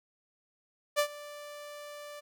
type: tone with ADSR envelope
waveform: sawtooth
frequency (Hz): 587.3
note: D5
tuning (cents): 0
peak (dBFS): -19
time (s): 0.96-2.21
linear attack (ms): 31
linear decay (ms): 82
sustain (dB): -20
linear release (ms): 21
effects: none